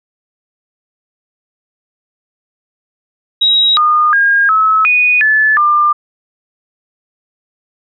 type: tone with pitch steps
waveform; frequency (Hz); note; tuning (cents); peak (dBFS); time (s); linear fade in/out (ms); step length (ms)
sine; 3827 / 1221 / 1621 / 1293 / 2475 / 1734 / 1196; A#7 / D#6 / G#6 / E6 / D#7 / A6 / D6; +45 / -33 / -42 / -34 / -10 / -26 / +31; -7; 3.41-5.93; 10; 360
effects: none